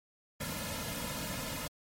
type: noise with comb filter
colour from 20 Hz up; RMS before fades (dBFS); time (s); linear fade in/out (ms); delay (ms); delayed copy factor
pink; -38; 0.4-1.68; 10; 2.6; -1
effects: MP3 64 kbps